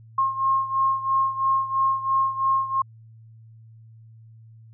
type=beating tone pair; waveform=sine; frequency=1071 / 1074 Hz; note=C6 / C6; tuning=+40 / +45 cents; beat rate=3 Hz; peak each=-21 / -25 dBFS; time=0.18-2.82 s; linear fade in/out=5 ms; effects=added 112 Hz sine -45 dBFS peak until 4.73 s